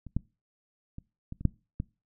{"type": "clicks", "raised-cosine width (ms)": 5, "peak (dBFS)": [-30, -15, -28, -25, -27, -10, -19], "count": 7, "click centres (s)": [0.067, 0.166, 0.984, 1.324, 1.41, 1.453, 1.801], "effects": ["noise-tail reverb RT60 0.3 s tail -23 dB re dry"]}